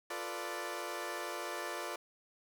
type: chord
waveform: 15% pulse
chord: B half-diminished seventh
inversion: second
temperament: equal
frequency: 349.2 / 440 / 493.9 / 587.3 Hz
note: F4 / A4 / B4 / D5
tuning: 0 / 0 / 0 / 0 cents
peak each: -37 / -39 / -39 / -36 dBFS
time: 0.1-1.96 s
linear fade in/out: 5 ms
effects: none